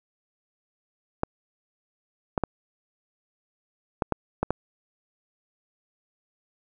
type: clicks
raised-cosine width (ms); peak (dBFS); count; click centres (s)
1; -9; 7; 1.234 / 2.378 / 2.437 / 4.022 / 4.123 / 4.43 / 4.506
effects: none